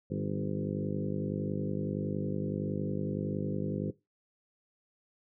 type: harmonic tone with a mistuned harmonic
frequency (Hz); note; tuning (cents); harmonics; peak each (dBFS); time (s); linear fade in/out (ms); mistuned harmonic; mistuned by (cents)
50.8; G#1; -38; 2 / 3 / 4 / 5 / 6 / 7 / 8 / 9 / 10; -40 / -36 / -37 / -42 / -40 / -42 / -42 / -47 / -43; 0.1-3.91; 10; 4; -42
effects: noise-tail reverb RT60 0.2 s tail -17 dB re dry